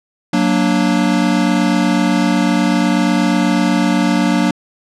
square chord, Gb augmented, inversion none, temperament equal, 185 / 233.1 / 293.7 Hz, Gb3 / Bb3 / D4, 0 / 0 / 0 cents, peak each -17 dBFS, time 0.33-4.51 s, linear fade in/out 5 ms, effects low-pass 7000 Hz 12 dB/octave

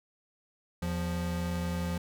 square tone pair together, 82.21 / 174.61 Hz, E2 / F3, -4 / 0 cents, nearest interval octave + minor second, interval 1304 cents, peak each -35 / -33 dBFS, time 0.82-1.98 s, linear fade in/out 5 ms, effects none

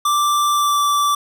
square tone with pitch glide, 1175 to 1163.5 Hz, D6 to D6, +1 to -17 cents, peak -15 dBFS, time 0.05-1.15 s, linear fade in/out 5 ms, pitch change -18 cents, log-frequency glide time 0.53-0.8 s, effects none

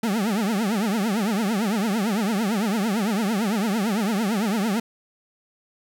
40% pulse tone with vibrato, 210.5 Hz, G#3, 24 cents sharp, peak -20 dBFS, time 0.03-4.8 s, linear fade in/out 5 ms, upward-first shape triangle, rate 8.9 Hz, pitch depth 240 cents each way, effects none

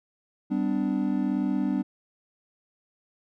triangle chord, G major, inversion none, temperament equal with one note detuned, 196 / 252.3 / 293.7 Hz, G3 / B3 / D4, 0 / +37 / 0 cents, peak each -26 dBFS, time 0.5-1.83 s, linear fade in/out 20 ms, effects none

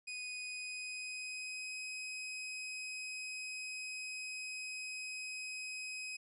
sawtooth tone with pitch glide, 2489 to 2525 Hz, D#7 to D#7, 0 to +25 cents, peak -38 dBFS, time 0.07-6.17 s, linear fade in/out 10 ms, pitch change +25 cents, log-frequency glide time 0.41-1.76 s, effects resampled to 24000 Hz

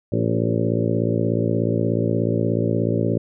harmonic tone with a mistuned harmonic, 56.7 Hz, A#1, 47 cents flat, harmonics 2 / 3 / 4 / 5 / 6 / 7 / 8 / 9 / 10, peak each -23 / -25 / -26 / -27 / -28 / -28 / -29 / -30 / -30 dBFS, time 0.12-3.18 s, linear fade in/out 5 ms, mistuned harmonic 6, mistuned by +33 cents, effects none

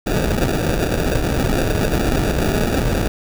pink noise with sample-and-hold, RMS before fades -18 dBFS, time 0.06-3.08 s, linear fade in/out 10 ms, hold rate 1050 Hz, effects none

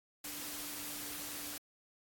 sine tone in noise, 293.7 Hz, D4, in tune, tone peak -53 dBFS, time 0.24-1.58 s, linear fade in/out 5 ms, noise white, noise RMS -43 dBFS, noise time 0.24-1.58 s, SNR -13 dB, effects AAC 64 kbps

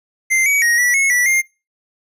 square tone with pitch steps, 2086 / 2266 / 1879 / 1951 / 2183 / 1958 / 2116 Hz, C7 / C#7 / A#6 / B6 / C#7 / B6 / C7, -6 / +37 / +13 / -22 / -27 / -15 / +19 cents, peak -13 dBFS, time 0.3-1.42 s, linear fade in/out 20 ms, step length 160 ms, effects noise-tail reverb RT60 0.3 s tail -24 dB re dry + resampled to 32000 Hz

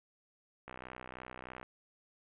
click train, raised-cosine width 0.5 ms, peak -30 dBFS, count 61, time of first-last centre 0.68-1.629 s, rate 63.2 Hz, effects resampled to 8000 Hz + 10-bit

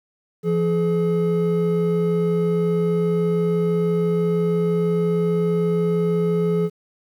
triangle tone pair together, 170.2 / 424.4 Hz, F3 / G#4, -44 / +38 cents, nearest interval octave + major third, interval 1582 cents, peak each -18 dBFS, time 0.43-6.7 s, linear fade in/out 50 ms, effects 9-bit

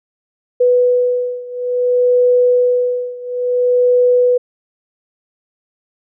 sine beating tone pair, 493.9 / 494.48 Hz, B4 / B4, 0 / +2 cents, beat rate 0.58 Hz, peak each -13 / -15 dBFS, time 0.6-4.38 s, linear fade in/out 10 ms, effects none

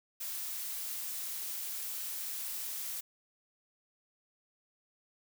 blue noise, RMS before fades -39 dBFS, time 0.2-3.01 s, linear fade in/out 10 ms, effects none

